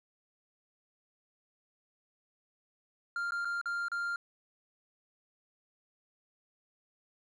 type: tone with dropouts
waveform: triangle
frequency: 1396 Hz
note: F6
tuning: 1 cent flat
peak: -30 dBFS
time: 3.16-4.16 s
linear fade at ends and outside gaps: 2 ms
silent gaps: 3.308-3.32 / 3.448-3.453 / 3.614-3.657 / 3.884-3.917 s
effects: resampled to 22050 Hz